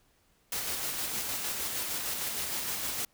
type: noise with tremolo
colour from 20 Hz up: white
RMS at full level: -33 dBFS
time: 0.52-3.05 s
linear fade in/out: 2 ms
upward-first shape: square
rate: 6.5 Hz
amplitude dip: 25%
effects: pink hiss -68 dBFS RMS until 3.13 s